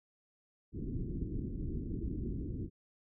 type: low-pass noise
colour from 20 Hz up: pink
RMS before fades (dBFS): -38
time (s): 0.72-2.7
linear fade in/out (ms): 50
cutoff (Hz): 370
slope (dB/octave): 48
effects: none